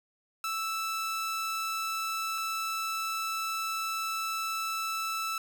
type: tone pair in turn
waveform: sawtooth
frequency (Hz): 1318.5 / 1318.5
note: E6 / E6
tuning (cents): 0 / 0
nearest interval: unison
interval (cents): 0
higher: neither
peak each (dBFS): -27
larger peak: neither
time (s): 0.44-2.38 / 2.38-5.38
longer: second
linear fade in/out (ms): 2
effects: 9-bit